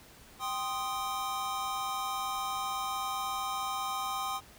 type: chord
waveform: square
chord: C minor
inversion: second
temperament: equal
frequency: 784 / 1046.5 / 1244.5 Hz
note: G5 / C6 / Eb6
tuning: 0 / 0 / 0 cents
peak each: -38 / -38 / -37 dBFS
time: 0.39-4.41 s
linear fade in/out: 50 ms
effects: pink hiss -55 dBFS RMS until 4.58 s